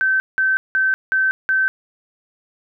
sine tone bursts, 1543 Hz, G6, 28 cents flat, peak -14 dBFS, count 5, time 0.01-1.68 s, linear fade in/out 0 ms, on 190 ms, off 180 ms, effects none

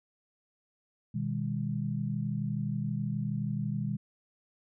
sine chord, G# minor, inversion first, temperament equal with one note detuned, 123.47 / 155.56 / 202.4 Hz, B2 / D#3 / G#3, 0 / 0 / -44 cents, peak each -34 dBFS, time 1.14-3.97 s, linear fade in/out 10 ms, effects none

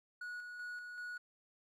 triangle tone with tremolo, 1460 Hz, F#6, 24 cents flat, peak -40 dBFS, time 0.21-1.18 s, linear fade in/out 5 ms, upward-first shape square, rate 2.6 Hz, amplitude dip 35%, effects none

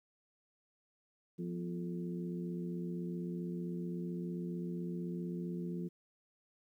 harmonic tone with a mistuned harmonic, 87.31 Hz, F2, in tune, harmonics 2 / 3 / 4 / 5, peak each -38 / -47 / -44 / -51 dBFS, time 1.38-5.89 s, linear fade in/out 20 ms, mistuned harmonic 3, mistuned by -79 cents, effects 12-bit

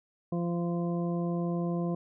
harmonic tone, 172.4 Hz, F3, 22 cents flat, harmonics 1 / 2 / 3 / 4 / 6, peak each -29 / -35 / -39 / -41 / -45 dBFS, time 0.32-1.95 s, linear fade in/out 5 ms, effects none

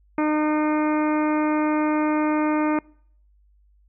harmonic tone, 304.6 Hz, D#4, 37 cents flat, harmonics 1 / 2 / 3 / 4 / 5 / 6 / 7 / 8, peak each -20 / -28 / -28 / -31 / -36 / -40 / -36 / -39 dBFS, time 0.18-2.79 s, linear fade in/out 2 ms, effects noise-tail reverb RT60 0.6 s tail -25 dB re dry + added 50 Hz sine -55 dBFS peak until 3.88 s

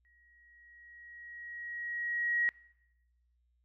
sine tone with exponential growth, 1900 Hz, A#6, 33 cents sharp, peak -26 dBFS, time 0.05-2.49 s, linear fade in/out 0 ms, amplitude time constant 530 ms, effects noise-tail reverb RT60 0.9 s tail -22 dB re dry + added 60 Hz sine -70 dBFS peak until 3.64 s

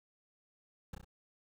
brown noise with echo, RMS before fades -42 dBFS, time 0.93-0.95 s, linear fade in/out 5 ms, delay 32 ms, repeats 3, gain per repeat -4 dB, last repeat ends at 1.046 s, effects none

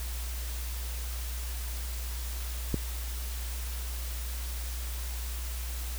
click, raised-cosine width 3 ms, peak -14 dBFS, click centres 2.743 s, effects added 60 Hz sine -33 dBFS peak until 5.98 s + white hiss -42 dBFS RMS until 5.98 s

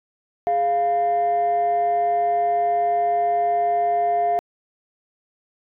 sine tone pair together, 415.3 / 696.4 Hz, G#4 / F5, 0 / -5 cents, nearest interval major sixth, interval 895 cents, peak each -25 / -16 dBFS, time 0.47-4.39 s, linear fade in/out 0 ms, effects tanh soft clip ceiling -14 dBFS

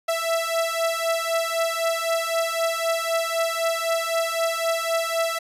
sawtooth beating tone pair, 660 / 663.9 Hz, E5 / E5, +2 / +12 cents, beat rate 3.9 Hz, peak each -21 dBFS, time 0.08-5.39 s, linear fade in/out 10 ms, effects resampled to 32000 Hz

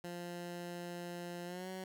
15% pulse tone with pitch glide, 174.61 to 187.14 Hz, F3 to F#3, 0 to +20 cents, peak -36 dBFS, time 0.04-1.84 s, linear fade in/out 2 ms, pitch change +120 cents, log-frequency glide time 1.45-1.69 s, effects none

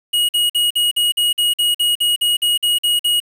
square tone bursts, 2894 Hz, F#7, 39 cents flat, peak -14 dBFS, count 15, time 0.13-3.202 s, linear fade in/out 10 ms, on 160 ms, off 48 ms, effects 7-bit

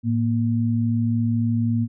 sine tone pair together, 110.78 / 234.5 Hz, A2 / A#3, +12 / +11 cents, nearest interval octave + minor second, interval 1299 cents, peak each -21 dBFS, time 0.03-1.88 s, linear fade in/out 50 ms, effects none

